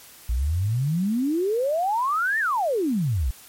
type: exponential two-way sweep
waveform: sine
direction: up then down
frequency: 55 to 1856 to 55 Hz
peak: -20 dBFS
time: 0.29-3.31 s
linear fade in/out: 5 ms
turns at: 2.39 s
effects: white hiss -47 dBFS RMS until 3.48 s + MP3 64 kbps